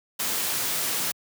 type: noise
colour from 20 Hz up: white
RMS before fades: -27 dBFS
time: 0.19-1.12 s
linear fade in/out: 10 ms
effects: high-pass 100 Hz 12 dB/octave